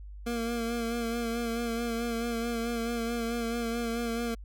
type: tone with vibrato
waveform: 25% pulse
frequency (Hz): 233.1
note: A#3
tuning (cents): 0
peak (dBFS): -26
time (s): 0.26-4.35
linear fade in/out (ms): 10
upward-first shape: sine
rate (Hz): 4.6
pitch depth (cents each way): 32
effects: added 50 Hz sine -41 dBFS peak until 4.44 s